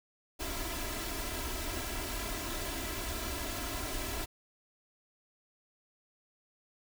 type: noise with comb filter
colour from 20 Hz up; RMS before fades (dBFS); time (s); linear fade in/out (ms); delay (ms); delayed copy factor
pink; -37; 0.39-4.26; 20; 3; +0.8
effects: none